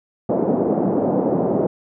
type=band-pass noise; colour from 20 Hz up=pink; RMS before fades=-19 dBFS; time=0.29-1.67 s; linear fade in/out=5 ms; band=180 to 670 Hz; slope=24 dB/octave; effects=none